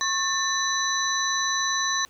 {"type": "tone cluster", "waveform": "sine", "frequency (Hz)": [1087, 1780, 3965, 6010], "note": ["C#6", "A6", "B7", "F#8"], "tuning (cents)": [-34, 20, 6, 26], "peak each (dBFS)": -28, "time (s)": [0.01, 2.05], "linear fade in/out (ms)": 0, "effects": ["pink hiss -57 dBFS RMS until 2.09 s"]}